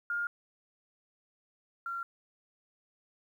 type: tone pair in turn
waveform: sine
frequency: 1413 / 1376 Hz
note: F6 / F6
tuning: +20 / -26 cents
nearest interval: unison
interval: 46 cents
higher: first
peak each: -30 / -34 dBFS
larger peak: first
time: 0.1-0.27 / 1.86-2.03 s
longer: neither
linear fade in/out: 2 ms
effects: 11-bit